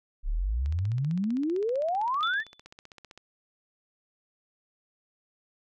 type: exponential sweep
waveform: sine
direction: up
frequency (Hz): 32.19 to 1864.7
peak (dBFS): -25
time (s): 0.23-2.44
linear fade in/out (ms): 50
type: click train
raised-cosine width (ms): 0.2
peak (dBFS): -30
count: 40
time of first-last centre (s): 0.66-3.176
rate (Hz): 15.5
type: tone with exponential decay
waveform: sine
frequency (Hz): 3487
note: A7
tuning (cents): -16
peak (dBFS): -27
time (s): 2.23-2.61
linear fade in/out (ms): 0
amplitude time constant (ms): 81
effects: none